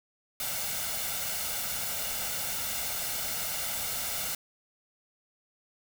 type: noise with comb filter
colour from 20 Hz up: white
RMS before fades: -33 dBFS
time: 0.4-4.35 s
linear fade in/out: 2 ms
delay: 1.4 ms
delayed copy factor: +0.6
effects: none